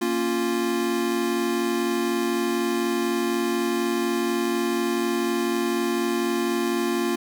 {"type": "chord", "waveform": "square", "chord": "Bb minor", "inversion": "none", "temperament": "equal", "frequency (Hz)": [233.1, 277.2, 349.2], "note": ["Bb3", "Db4", "F4"], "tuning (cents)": [0, 0, 0], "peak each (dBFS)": [-28, -30, -25], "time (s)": [0.01, 7.16], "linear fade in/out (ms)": 10, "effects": []}